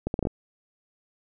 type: accelerating click train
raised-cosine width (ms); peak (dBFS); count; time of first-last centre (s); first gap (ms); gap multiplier
2; -13; 6; 0.07-0.271; 71; 0.71
effects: none